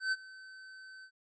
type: tone with ADSR envelope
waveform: square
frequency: 1532 Hz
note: G6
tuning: 40 cents flat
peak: -28 dBFS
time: 0-1.11 s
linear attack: 120 ms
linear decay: 36 ms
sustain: -21 dB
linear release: 73 ms
effects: resampled to 16000 Hz